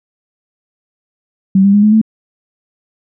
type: tone with pitch steps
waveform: sine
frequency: 192.4 / 198.84 / 205.5 / 212.4 / 219.5 Hz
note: G3 / G3 / G#3 / G#3 / A3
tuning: -32 / +25 / -18 / +39 / -4 cents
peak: -5 dBFS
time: 1.55-2.015 s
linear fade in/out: 5 ms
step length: 93 ms
effects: none